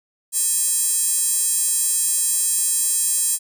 square tone with high-pass filter, 360.4 Hz, F#4, 45 cents flat, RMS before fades -20 dBFS, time 0.32-3.39 s, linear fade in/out 50 ms, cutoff 8600 Hz, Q 3.6, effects none

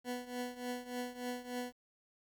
20% pulse tone with tremolo, 246.9 Hz, B3, in tune, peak -31 dBFS, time 0.04-1.73 s, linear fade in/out 50 ms, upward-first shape triangle, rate 3.4 Hz, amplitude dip 85%, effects 11-bit

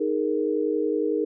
sine chord, D# suspended fourth, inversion none, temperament equal, 311.1 / 415.3 / 466.2 Hz, D#4 / G#4 / A#4, 0 / 0 / 0 cents, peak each -26 dBFS, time 0-1.25 s, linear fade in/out 10 ms, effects none

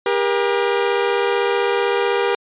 sawtooth tone pair together, 400.7 / 476.5 Hz, G4 / A#4, +38 / +38 cents, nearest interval minor third, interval 300 cents, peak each -15 dBFS, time 0.06-2.35 s, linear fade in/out 2 ms, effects resampled to 8000 Hz

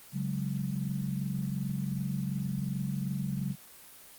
sine chord, C# suspended fourth, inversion none, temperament equal, 138.59 / 185 / 207.7 Hz, C#3 / F#3 / G#3, 0 / 0 / 0 cents, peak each -33 / -34 / -37 dBFS, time 0.12-3.56 s, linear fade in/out 50 ms, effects white hiss -52 dBFS RMS until 4.18 s + Opus 24 kbps

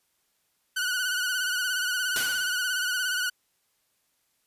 sawtooth tone with vibrato, 1480 Hz, F#6, in tune, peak -22 dBFS, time 0.76-3.3 s, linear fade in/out 10 ms, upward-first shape sine, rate 17 Hz, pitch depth 56 cents each way
white noise with exponential decay, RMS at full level -27 dBFS, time 2.16-2.72 s, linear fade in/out 1 ms, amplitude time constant 120 ms
effects white hiss -72 dBFS RMS until 4.46 s + resampled to 32000 Hz

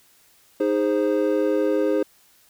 triangle chord, Ab major, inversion second, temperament equal with one note detuned, 311.1 / 411.5 / 523.3 Hz, Eb4 / Ab4 / C5, 0 / -16 / 0 cents, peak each -21 dBFS, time 0.6-2.03 s, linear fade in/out 5 ms, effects white hiss -57 dBFS RMS until 2.49 s

